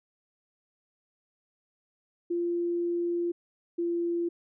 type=tone pair in turn; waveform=sine; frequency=345.4 / 342.6 Hz; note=F4 / F4; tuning=-19 / -33 cents; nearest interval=unison; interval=14 cents; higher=first; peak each=-26 dBFS; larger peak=neither; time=2.3-3.32 / 3.78-4.29 s; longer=first; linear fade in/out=10 ms; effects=none